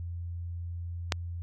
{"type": "click", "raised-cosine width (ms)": 0.2, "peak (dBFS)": -8, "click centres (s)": 1.122, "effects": ["added 86 Hz sine -34 dBFS peak until 1.42 s"]}